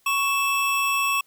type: tone pair together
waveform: square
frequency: 1108.7 / 2637 Hz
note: C#6 / E7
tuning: 0 / 0 cents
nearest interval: octave + minor third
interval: 1500 cents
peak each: -24 dBFS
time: 0.06-1.21 s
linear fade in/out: 5 ms
effects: white hiss -63 dBFS RMS until 1.26 s